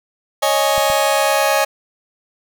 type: chord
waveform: sawtooth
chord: C# suspended second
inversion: none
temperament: just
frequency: 554.4 / 623.7 / 831.5 Hz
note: C#5 / D#5 / G#5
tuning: 0 / +4 / +2 cents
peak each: -14 dBFS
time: 0.42-1.65 s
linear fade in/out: 10 ms
type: clicks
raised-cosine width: 5 ms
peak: -19 dBFS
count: 2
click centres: 0.78 / 0.901 s
effects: none